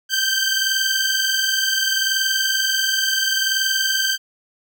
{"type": "tone pair together", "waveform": "15% pulse", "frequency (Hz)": [1551, 1571.7], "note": ["G6", "G6"], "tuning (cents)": [-19, 4], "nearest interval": "unison", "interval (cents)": 23, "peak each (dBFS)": [-14, -14], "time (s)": [0.09, 4.18], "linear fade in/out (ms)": 50, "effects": []}